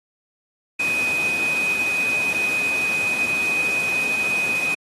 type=tone in noise; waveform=sine; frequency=2503 Hz; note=D#7; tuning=10 cents sharp; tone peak=-19 dBFS; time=0.79-4.75 s; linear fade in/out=10 ms; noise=pink; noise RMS=-31 dBFS; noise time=0.79-4.75 s; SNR=+9 dB; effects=high-pass 200 Hz 12 dB/octave + AAC 32 kbps